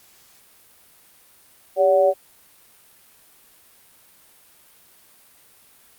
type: tone with amplitude modulation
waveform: sine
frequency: 570 Hz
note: C#5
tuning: 48 cents sharp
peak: -9 dBFS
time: 1.76-2.14 s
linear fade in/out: 50 ms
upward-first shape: sine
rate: 175 Hz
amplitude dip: 90%
effects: white hiss -53 dBFS RMS until 5.98 s + Opus 48 kbps